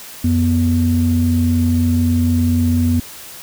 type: tone pair together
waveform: sine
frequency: 89.35 / 244.1 Hz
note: F2 / B3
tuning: +40 / -20 cents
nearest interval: octave + perfect fourth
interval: 1740 cents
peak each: -14 dBFS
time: 0.24-3 s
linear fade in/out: 5 ms
effects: tanh soft clip ceiling -5 dBFS + white hiss -35 dBFS RMS until 3.42 s